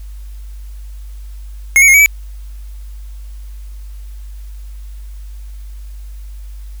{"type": "tone with pitch steps", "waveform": "square", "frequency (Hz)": [2163, 2250, 2146, 2270, 2302], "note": ["C#7", "C#7", "C7", "C#7", "D7"], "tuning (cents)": [-43, 25, 43, 41, -35], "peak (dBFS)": -5, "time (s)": [1.76, 2.06], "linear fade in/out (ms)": 0, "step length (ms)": 60, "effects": ["added 50 Hz sine -27 dBFS peak until 6.8 s", "white hiss -50 dBFS RMS until 6.8 s"]}